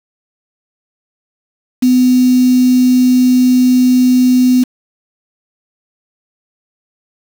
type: tone with quantisation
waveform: sine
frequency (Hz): 252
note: B3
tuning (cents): +35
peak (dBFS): -6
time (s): 1.82-4.64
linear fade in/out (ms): 10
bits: 4
effects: none